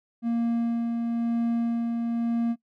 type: tone with tremolo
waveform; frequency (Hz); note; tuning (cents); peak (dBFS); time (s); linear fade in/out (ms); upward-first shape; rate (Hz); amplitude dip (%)
triangle; 233.1; A#3; 0; -20; 0.22-2.56; 50; sine; 1; 30
effects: noise-tail reverb RT60 0.1 s tail -21 dB re dry

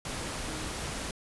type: tone in noise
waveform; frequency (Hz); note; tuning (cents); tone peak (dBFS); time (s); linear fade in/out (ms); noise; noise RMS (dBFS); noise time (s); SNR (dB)
sine; 311.1; D#4; 0; -43; 0.47-0.67; 2; pink; -36; 0.05-1.11; -10
effects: resampled to 24000 Hz

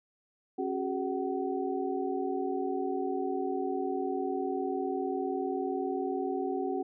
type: tone cluster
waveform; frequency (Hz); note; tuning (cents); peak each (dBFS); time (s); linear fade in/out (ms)
sine; 272.6 / 372.4 / 412.4 / 753; C#4 / F#4 / G#4 / F#5; -29 / +11 / -12 / +30; -35 / -33 / -36 / -37; 0.58-6.83; 10
effects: none

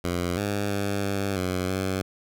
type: tone with pitch steps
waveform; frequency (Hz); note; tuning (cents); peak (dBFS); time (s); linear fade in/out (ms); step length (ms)
10% pulse; 88.1 / 101.6 / 99.9 / 99.2 / 91.8 / 94.8; F2 / G#2 / G2 / G2 / F#2 / F#2; +16 / -38 / +33 / +21 / -13 / +43; -17; 0.04-2.02; 5; 330
effects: none

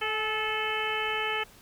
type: harmonic tone with a mistuned harmonic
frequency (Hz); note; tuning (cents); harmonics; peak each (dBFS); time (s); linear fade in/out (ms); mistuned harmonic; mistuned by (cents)
434.9; A4; -20; 1 / 2 / 3 / 4 / 5 / 6 / 7; -35 / -35 / -35 / -35 / -35 / -35 / -35; 0.01-1.44; 10; 2; -28
effects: pink hiss -54 dBFS RMS until 1.61 s

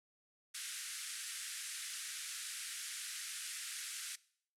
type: band-pass noise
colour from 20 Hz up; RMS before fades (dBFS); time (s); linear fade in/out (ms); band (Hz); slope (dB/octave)
white; -45; 0.54-4.16; 10; 1400 to 11000; 48
effects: noise-tail reverb RT60 0.6 s tail -21 dB re dry

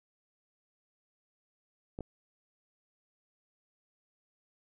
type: clicks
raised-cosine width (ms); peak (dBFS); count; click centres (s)
2; -26; 2; 1.989 / 2.007
effects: none

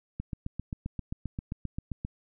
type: click train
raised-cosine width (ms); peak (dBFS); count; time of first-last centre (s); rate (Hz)
5; -21; 15; 0.2-2.049; 7.57
effects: none

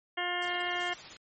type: harmonic tone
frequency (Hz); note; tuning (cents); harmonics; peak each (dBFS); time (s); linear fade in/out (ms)
354.5; F4; +26; 1 / 2 / 3 / 4 / 5 / 6 / 8 / 9; -40 / -36 / -40 / -41 / -36 / -37 / -40 / -40; 0.17-0.94; 10
type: noise with tremolo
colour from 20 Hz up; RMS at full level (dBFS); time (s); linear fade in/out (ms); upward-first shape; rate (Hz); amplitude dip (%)
white; -45; 0.42-1.17; 5; sine; 16; 25
effects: MP3 32 kbps

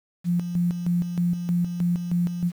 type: tone with tremolo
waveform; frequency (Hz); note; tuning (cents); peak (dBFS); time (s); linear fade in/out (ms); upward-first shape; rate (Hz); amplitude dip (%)
sine; 174.61; F3; 0; -19; 0.24-2.52; 50; square; 3.2; 60
effects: 8-bit

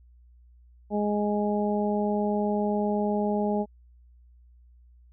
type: harmonic tone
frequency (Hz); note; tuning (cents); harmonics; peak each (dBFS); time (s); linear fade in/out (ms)
207.7; G#3; 0; 1 / 2 / 3 / 4; -26 / -29 / -31 / -32; 0.9-3.66; 50
effects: added 60 Hz sine -52 dBFS peak until 5.12 s

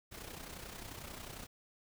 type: noise with amplitude modulation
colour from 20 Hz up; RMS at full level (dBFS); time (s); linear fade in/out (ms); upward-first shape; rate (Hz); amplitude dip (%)
pink; -45; 0.11-1.47; 20; sine; 31.2; 60
effects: none

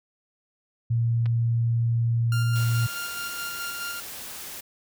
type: tone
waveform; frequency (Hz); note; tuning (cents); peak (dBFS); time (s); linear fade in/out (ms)
sine; 116.5; A#2; -1; -20; 0.9-2.87; 10
type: clicks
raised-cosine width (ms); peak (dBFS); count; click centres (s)
0.3; -26; 2; 1.258 / 1.262
type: tone with tremolo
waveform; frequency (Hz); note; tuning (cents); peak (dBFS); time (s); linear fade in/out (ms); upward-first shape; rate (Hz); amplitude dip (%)
sawtooth; 1396.9; F6; 0; -27; 2.32-4; 2; square; 4.7; 30
type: noise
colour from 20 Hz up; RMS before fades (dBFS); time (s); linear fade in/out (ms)
white; -38; 2.55-4.61; 10
effects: none

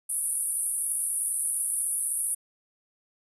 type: band-pass noise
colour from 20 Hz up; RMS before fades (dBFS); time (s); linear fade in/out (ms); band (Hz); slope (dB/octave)
white; -29; 0.09-2.35; 10; 9200 to 11000; 96
effects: none

